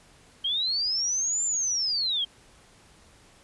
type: linear two-way sweep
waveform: sine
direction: up then down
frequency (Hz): 3136 to 7300 to 3136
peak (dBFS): -24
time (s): 0.44-2.25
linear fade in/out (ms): 10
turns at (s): 1.44
effects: pink hiss -56 dBFS RMS until 3.43 s + resampled to 24000 Hz